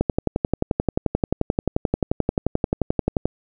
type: click train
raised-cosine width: 2 ms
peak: -5 dBFS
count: 38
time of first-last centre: 0.01-3.256 s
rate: 11.4 Hz
effects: none